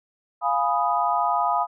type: chord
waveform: sine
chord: F half-diminished seventh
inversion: none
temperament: equal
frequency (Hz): 698.5 / 830.6 / 987.8 / 1244.5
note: F5 / Ab5 / Cb6 / Eb6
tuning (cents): 0 / 0 / 0 / 0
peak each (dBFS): -25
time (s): 0.41-1.67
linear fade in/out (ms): 50
effects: none